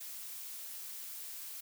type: noise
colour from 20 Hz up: blue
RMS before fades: -45 dBFS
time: 0-1.61 s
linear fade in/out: 10 ms
effects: none